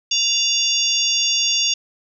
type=harmonic tone with a mistuned harmonic; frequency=932.3 Hz; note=A#5; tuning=in tune; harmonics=3 / 4 / 5 / 6 / 7; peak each=-21 / -22 / -23 / -24 / -24 dBFS; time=0.11-1.74 s; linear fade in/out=5 ms; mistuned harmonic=4; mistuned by=-110 cents; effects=none